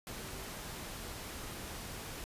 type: tone in noise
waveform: sine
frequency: 382.1 Hz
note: G4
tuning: 44 cents flat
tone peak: -54 dBFS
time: 0.2-0.49 s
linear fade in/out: 0 ms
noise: pink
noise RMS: -44 dBFS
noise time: 0.07-2.24 s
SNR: -13 dB
effects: resampled to 32000 Hz